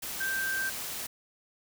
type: tone in noise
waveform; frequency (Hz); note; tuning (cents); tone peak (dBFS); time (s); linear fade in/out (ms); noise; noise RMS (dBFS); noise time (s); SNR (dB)
sine; 1568; G6; 0; -29; 0.2-0.7; 10; white; -37; 0.02-1.07; +5
effects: none